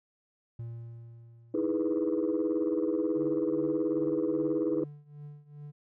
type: tone with exponential decay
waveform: triangle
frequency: 116.54 Hz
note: A#2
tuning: in tune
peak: -33 dBFS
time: 0.59-2.53 s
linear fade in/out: 5 ms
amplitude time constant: 420 ms
type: chord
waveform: sine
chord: E major seventh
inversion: third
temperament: equal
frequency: 311.1 / 329.6 / 415.3 / 493.9 Hz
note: D#4 / E4 / G#4 / B4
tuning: 0 / 0 / 0 / 0 cents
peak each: -30 / -30 / -32 / -32 dBFS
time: 1.54-4.84 s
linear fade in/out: 5 ms
type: tone with tremolo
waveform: triangle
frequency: 146.83 Hz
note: D3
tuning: in tune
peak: -38 dBFS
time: 3.15-5.72 s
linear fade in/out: 20 ms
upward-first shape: triangle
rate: 2.5 Hz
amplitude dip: 90%
effects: tanh soft clip ceiling -20 dBFS